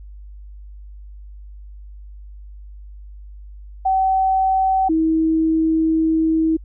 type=tone pair in turn; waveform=sine; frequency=763 / 320.8 Hz; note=G5 / E4; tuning=-47 / -47 cents; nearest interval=octave + minor third; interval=1500 cents; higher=first; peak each=-14 dBFS; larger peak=neither; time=3.85-4.89 / 4.89-6.57 s; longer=second; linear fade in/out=10 ms; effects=added 50 Hz sine -35 dBFS peak until 6.64 s